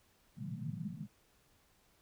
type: band-pass noise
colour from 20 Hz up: white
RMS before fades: -42 dBFS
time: 0.36-1.08 s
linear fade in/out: 50 ms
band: 110 to 220 Hz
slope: 96 dB/octave
effects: pink hiss -70 dBFS RMS until 2.01 s